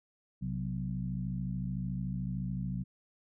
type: harmonic tone with a mistuned harmonic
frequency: 61.74 Hz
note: B1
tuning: in tune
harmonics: 1 / 2 / 3 / 4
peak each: -42 / -36 / -36 / -47 dBFS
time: 0.41-2.84 s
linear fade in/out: 20 ms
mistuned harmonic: 2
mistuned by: +110 cents
effects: none

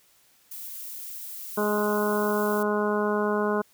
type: noise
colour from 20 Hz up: violet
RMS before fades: -38 dBFS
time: 0.51-2.63 s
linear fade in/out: 5 ms
type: harmonic tone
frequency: 208.8 Hz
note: G#3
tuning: 10 cents sharp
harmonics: 1 / 2 / 3 / 4 / 5 / 6 / 7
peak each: -28 / -26 / -31 / -35 / -31 / -36 / -34 dBFS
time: 1.57-3.62 s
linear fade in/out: 10 ms
effects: white hiss -61 dBFS RMS until 3.73 s

